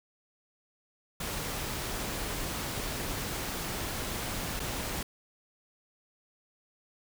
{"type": "noise with dropouts", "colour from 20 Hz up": "pink", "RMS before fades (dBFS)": -35, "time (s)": [1.2, 5.03], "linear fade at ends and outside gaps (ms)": 5, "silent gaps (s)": [4.596, 4.6], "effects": []}